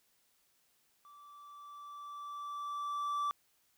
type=tone with level ramp; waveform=triangle; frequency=1163 Hz; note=D6; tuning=17 cents flat; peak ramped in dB=-53 to -29 dBFS; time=1.05-3.31 s; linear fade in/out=0 ms; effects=white hiss -73 dBFS RMS until 3.77 s